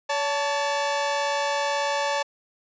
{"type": "tone pair together", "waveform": "sawtooth", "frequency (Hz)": [567.3, 880], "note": ["C#5", "A5"], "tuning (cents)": [40, 0], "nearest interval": "minor sixth", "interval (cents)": 760, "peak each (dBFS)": -22, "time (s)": [0.09, 2.23], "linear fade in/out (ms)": 10, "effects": ["resampled to 16000 Hz"]}